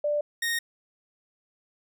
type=tone pair in turn; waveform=sine / sawtooth; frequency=590 / 1858 Hz; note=D5 / A#6; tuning=+8 / -6 cents; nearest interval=octave + minor sixth; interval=1986 cents; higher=second; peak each=-23 / -22 dBFS; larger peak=second; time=0.04-0.21 / 0.42-0.59 s; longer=neither; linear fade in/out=5 ms; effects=none

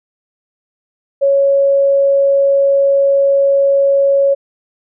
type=tone; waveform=sine; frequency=554.4 Hz; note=C#5; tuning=in tune; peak=-8 dBFS; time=1.21-4.35 s; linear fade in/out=20 ms; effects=none

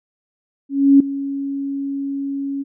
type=tone with ADSR envelope; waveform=sine; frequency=277.2 Hz; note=C#4; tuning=in tune; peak=-5 dBFS; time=0.69-2.64 s; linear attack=310 ms; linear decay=5 ms; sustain=-16 dB; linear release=26 ms; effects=none

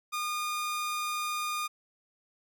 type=tone; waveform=sawtooth; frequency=1218 Hz; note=D#6; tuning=37 cents flat; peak=-27 dBFS; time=0.12-1.68 s; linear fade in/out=20 ms; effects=none

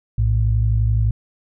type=tone pair together; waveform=sine; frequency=58.27 / 110 Hz; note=A#1 / A2; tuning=0 / 0 cents; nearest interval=major seventh; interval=1100 cents; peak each=-17 / -16 dBFS; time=0.18-1.11 s; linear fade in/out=5 ms; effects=tanh soft clip ceiling -6 dBFS

